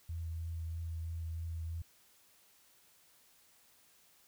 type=tone with vibrato; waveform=sine; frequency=82.41 Hz; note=E2; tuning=in tune; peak=-37 dBFS; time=0.09-1.82 s; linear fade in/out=5 ms; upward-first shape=triangle; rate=3.1 Hz; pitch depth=20 cents each way; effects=white hiss -66 dBFS RMS until 4.27 s